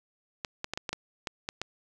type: clicks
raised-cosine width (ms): 0.2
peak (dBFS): -15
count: 9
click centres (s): 0.448 / 0.644 / 0.736 / 0.775 / 0.892 / 0.93 / 1.272 / 1.489 / 1.616
effects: none